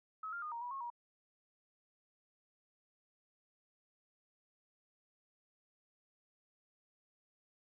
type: tone with pitch steps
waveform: sine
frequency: 1283 / 1396 / 1224 / 935 / 973 / 1087 / 953 Hz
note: E6 / F6 / D#6 / A#5 / B5 / C#6 / A#5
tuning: -47 / -1 / -29 / +5 / -26 / -34 / +38 cents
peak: -40 dBFS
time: 0.23-0.902 s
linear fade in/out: 5 ms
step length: 96 ms
effects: none